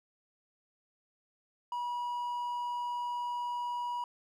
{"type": "tone", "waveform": "triangle", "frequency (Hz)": 968, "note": "B5", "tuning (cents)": -35, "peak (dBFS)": -31, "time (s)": [1.72, 4.04], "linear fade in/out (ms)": 2, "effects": []}